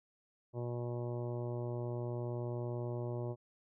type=harmonic tone; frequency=120.6 Hz; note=B2; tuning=41 cents flat; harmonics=1 / 2 / 3 / 4 / 5 / 6 / 7 / 8 / 9; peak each=-38 / -49 / -42 / -48 / -46 / -58 / -54 / -57 / -60 dBFS; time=0.53-3.36 s; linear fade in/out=50 ms; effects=none